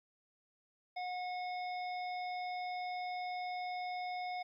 harmonic tone, 726 Hz, F#5, 33 cents flat, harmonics 1 / 3 / 5 / 7, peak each -38 / -46 / -55 / -53 dBFS, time 0.96-4.43 s, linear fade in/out 10 ms, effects 13-bit

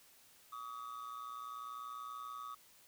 triangle ring-modulated tone, 1200 Hz, D6, 37 cents sharp, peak -39 dBFS, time 0.52-2.55 s, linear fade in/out 10 ms, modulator 60.2 Hz, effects white hiss -64 dBFS RMS until 2.87 s

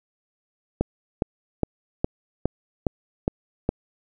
click train, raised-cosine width 2 ms, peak -7 dBFS, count 8, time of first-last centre 0.81-3.691 s, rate 2.43 Hz, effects none

